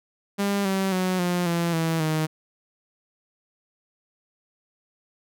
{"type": "tone with pitch steps", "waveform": "sawtooth", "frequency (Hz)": [200.4, 192.35, 184.62, 177.2, 170.08, 163.25, 156.69], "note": ["G3", "G3", "F#3", "F3", "F3", "E3", "D#3"], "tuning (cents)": [38, -33, -4, 25, -46, -17, 12], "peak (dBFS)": -18, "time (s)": [0.38, 2.27], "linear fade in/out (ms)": 20, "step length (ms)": 270, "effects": []}